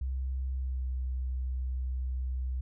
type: tone with pitch glide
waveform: sine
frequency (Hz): 65.2 to 63.78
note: C2 to C2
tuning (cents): -5 to -44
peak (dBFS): -30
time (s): 0.01-2.61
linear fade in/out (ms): 5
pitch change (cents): -39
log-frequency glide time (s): 0.55-0.9
effects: none